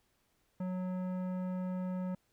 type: tone with tanh clipping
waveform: sine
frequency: 183.7 Hz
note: F#3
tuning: 12 cents flat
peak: -36 dBFS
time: 0.6-2.15 s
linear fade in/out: 5 ms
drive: 14 dB
effects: pink hiss -75 dBFS RMS until 2.32 s